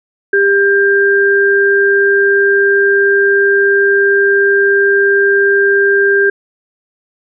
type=tone pair together; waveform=sine; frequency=398.1 / 1592.4 Hz; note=G4 / G6; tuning=+27 / +27 cents; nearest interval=2 octaves; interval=2400 cents; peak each=-10 dBFS; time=0.33-6.3 s; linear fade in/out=5 ms; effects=none